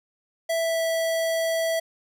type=tone with pitch glide; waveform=square; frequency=660 to 655.8 Hz; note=E5 to E5; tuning=+2 to -9 cents; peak=-23 dBFS; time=0.49-1.8 s; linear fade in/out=10 ms; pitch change=-11 cents; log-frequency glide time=0.6-0.82 s; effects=none